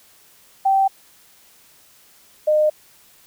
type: tone pair in turn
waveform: sine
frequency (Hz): 777 / 610.4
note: G5 / D#5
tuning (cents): -16 / -33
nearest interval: major third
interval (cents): 417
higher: first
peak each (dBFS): -13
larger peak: neither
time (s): 0.65-0.88 / 2.47-2.7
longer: neither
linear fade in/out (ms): 10
effects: white hiss -52 dBFS RMS until 3.26 s